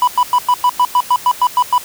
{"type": "tone bursts", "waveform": "triangle", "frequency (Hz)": 987.8, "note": "B5", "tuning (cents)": 0, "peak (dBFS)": -6, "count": 12, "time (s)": [0.02, 1.78], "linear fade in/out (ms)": 2, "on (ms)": 55, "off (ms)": 100, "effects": ["white hiss -32 dBFS RMS until 1.84 s"]}